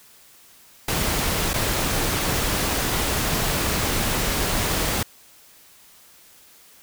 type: noise with dropouts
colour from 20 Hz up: pink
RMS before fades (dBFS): -23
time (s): 0.88-5.03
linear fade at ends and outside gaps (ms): 5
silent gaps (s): 1.534-1.539
effects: white hiss -51 dBFS RMS until 6.82 s